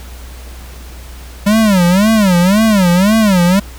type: tone with vibrato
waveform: square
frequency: 196.9 Hz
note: G3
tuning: 8 cents sharp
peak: -8 dBFS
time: 1.46-3.6 s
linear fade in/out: 10 ms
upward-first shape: sine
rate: 1.9 Hz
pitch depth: 220 cents each way
effects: added 61 Hz sine -29 dBFS peak until 3.78 s + pink hiss -37 dBFS RMS until 3.78 s